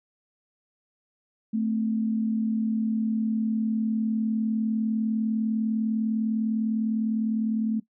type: tone pair together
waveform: sine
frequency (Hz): 220 / 259.9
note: A3 / C4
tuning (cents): 0 / -11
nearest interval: minor third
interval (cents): 289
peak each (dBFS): -23 / -33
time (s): 1.53-7.8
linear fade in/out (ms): 10
effects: noise-tail reverb RT60 0.1 s tail -17 dB re dry